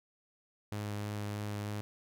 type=tone with vibrato; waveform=sawtooth; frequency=103.83 Hz; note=G#2; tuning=in tune; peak=-32 dBFS; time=0.72-1.81 s; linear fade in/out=0 ms; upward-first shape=sine; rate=3.2 Hz; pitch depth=10 cents each way; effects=none